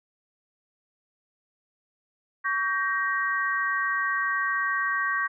sine chord, G diminished, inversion second, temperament just, 1128.9 / 1568 / 1881.6 Hz, Db6 / G6 / Bb6, +31 / 0 / +16 cents, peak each -28 dBFS, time 2.44-5.28 s, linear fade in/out 20 ms, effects none

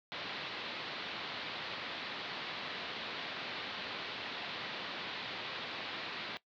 white low-pass noise, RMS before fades -42 dBFS, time 0.12-6.37 s, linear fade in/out 0 ms, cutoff 4200 Hz, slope 48 dB/octave, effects noise-tail reverb RT60 0.1 s tail -18 dB re dry + high-pass 150 Hz 12 dB/octave

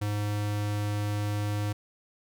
square tone, 103.83 Hz, G#2, in tune, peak -28 dBFS, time 0.01-1.73 s, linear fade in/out 10 ms, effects none

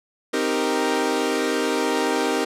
sawtooth chord, C minor seventh, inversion none, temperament equal, 261.6 / 311.1 / 392 / 466.2 Hz, C4 / Eb4 / G4 / Bb4, 0 / 0 / 0 / 0 cents, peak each -23 / -22 / -22 / -21 dBFS, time 0.33-2.45 s, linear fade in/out 10 ms, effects low-pass 10000 Hz 12 dB/octave

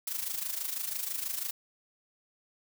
blue noise with amplitude modulation, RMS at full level -32 dBFS, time 0.07-1.51 s, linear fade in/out 5 ms, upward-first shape sine, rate 26.1 Hz, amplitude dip 70%, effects none

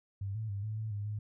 sine tone with pitch steps, 98.7 / 110.2 / 100 / 108 / 109.7 / 102.4 / 105.5 Hz, G2 / A2 / G2 / A2 / A2 / G#2 / G#2, +12 / +3 / +35 / -32 / -5 / -24 / +28 cents, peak -34 dBFS, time 0.21-1.19 s, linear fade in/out 5 ms, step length 140 ms, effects none

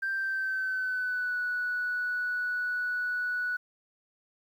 sine tone with pitch glide, 1572 to 1475.2 Hz, G6 to F#6, +4 to -6 cents, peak -27 dBFS, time 0.02-3.57 s, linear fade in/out 10 ms, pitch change -110 cents, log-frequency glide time 0.15-1.38 s, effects tanh soft clip ceiling -24 dBFS + 10-bit

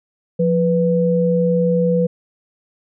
sine tone pair together, 175 / 493.7 Hz, F3 / B4, +4 / -1 cents, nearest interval octave + tritone, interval 1795 cents, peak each -16 dBFS, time 0.39-2.07 s, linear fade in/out 10 ms, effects none

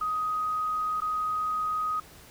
sine tone with dropouts, 1253 Hz, D#6, 12 cents sharp, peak -26 dBFS, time 0.01-2 s, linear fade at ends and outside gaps 5 ms, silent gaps 1.004-1.018 s, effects pink hiss -51 dBFS RMS until 2.3 s

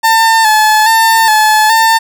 30% pulse tone with vibrato, 880 Hz, A5, in tune, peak -3 dBFS, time 0.03-1.99 s, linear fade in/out 20 ms, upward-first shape square, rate 1.2 Hz, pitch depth 38 cents each way, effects none

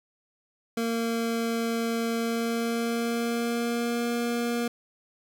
25% pulse tone with pitch glide, 230 to 237 Hz, A#3 to A#3, -23 to +29 cents, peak -22 dBFS, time 0.77-4.68 s, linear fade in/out 5 ms, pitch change +52 cents, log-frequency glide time 2.16-4.1 s, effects none

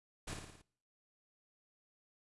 pink noise with echo, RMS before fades -42 dBFS, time 0.27-0.34 s, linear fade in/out 10 ms, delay 56 ms, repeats 5, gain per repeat -4 dB, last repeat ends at 0.62 s, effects noise-tail reverb RT60 0.6 s tail -23 dB re dry + resampled to 24000 Hz

